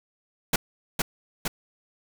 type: noise with echo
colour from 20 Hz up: pink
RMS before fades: -21 dBFS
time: 0.53-0.56 s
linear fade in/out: 5 ms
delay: 460 ms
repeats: 2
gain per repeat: -3 dB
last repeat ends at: 1.48 s
effects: none